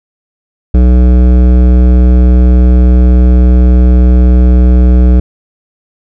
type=tone with hard clipping; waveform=sine; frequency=61.74 Hz; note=B1; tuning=in tune; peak=-4 dBFS; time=0.74-5.2 s; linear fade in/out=5 ms; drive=14 dB; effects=none